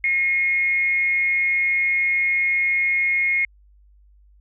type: tone with frequency modulation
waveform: sine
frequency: 2153 Hz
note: C7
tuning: 49 cents sharp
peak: -17 dBFS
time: 0.04-3.45 s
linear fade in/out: 2 ms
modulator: 298 Hz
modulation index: 0.27
effects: added 50 Hz sine -50 dBFS peak until 4.4 s